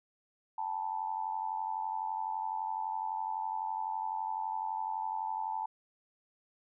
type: tone with amplitude modulation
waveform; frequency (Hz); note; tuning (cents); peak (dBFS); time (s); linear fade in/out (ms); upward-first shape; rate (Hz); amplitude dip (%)
sine; 878; A5; -4; -29; 0.58-5.66; 5; sine; 91.9; 85
effects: none